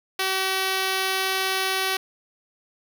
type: tone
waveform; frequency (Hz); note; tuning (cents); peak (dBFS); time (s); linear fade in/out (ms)
5% pulse; 380.8; F#4; +50; -11; 0.19-1.97; 5
effects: none